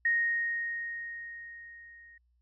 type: tone with level ramp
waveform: sine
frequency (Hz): 1864.7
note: A#6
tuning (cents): 0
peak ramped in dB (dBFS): -23 to -52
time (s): 0.05-2.18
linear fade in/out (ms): 5
effects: added 60 Hz sine -67 dBFS peak until 2.41 s